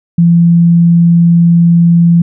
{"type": "tone", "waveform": "sine", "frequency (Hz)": 170, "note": "F3", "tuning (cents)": -46, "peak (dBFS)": -3, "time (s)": [0.18, 2.22], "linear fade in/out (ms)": 5, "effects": []}